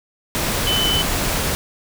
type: tone in noise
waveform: sine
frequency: 3024 Hz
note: F#7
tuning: 37 cents sharp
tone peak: -18 dBFS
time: 0.67-1.02 s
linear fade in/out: 0 ms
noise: pink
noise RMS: -21 dBFS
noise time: 0.35-1.55 s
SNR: 0 dB
effects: none